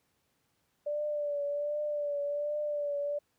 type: tone with vibrato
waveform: sine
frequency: 585 Hz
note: D5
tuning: 7 cents flat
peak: -30 dBFS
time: 0.86-3.19 s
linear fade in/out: 10 ms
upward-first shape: triangle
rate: 1.3 Hz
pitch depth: 42 cents each way
effects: pink hiss -75 dBFS RMS until 3.38 s + high-pass 80 Hz 12 dB/octave